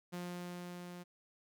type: tone with level ramp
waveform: sawtooth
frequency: 176.9 Hz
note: F3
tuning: 23 cents sharp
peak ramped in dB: -36 to -43 dBFS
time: 0.12-1.04 s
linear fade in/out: 20 ms
effects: none